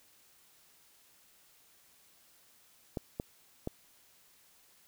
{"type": "clicks", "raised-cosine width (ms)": 2, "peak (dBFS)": -21, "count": 3, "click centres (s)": [2.972, 3.199, 3.674], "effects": ["white hiss -64 dBFS RMS until 4.87 s"]}